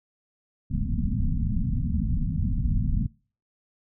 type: low-pass noise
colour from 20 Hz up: pink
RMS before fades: -25 dBFS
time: 0.7-3.07 s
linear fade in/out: 10 ms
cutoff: 250 Hz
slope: 96 dB/octave
effects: noise-tail reverb RT60 0.4 s tail -24 dB re dry